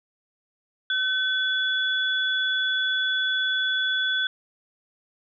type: tone pair together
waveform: sine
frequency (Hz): 1523 / 3421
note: F#6 / A7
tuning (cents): +50 / -49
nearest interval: octave + major second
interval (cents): 1401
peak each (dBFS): -24 / -25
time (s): 0.9-4.27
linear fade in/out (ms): 2
effects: none